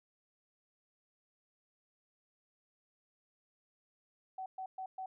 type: tone bursts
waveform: sine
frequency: 756 Hz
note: F#5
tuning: 37 cents sharp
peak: -39 dBFS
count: 4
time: 4.38-5.06 s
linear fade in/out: 5 ms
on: 80 ms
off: 120 ms
effects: none